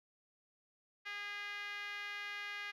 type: tone with band-pass filter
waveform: 5% pulse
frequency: 409.1 Hz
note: G#4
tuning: 26 cents flat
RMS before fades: -44 dBFS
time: 1.05-2.72 s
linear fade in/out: 20 ms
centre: 1900 Hz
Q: 2.4
effects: none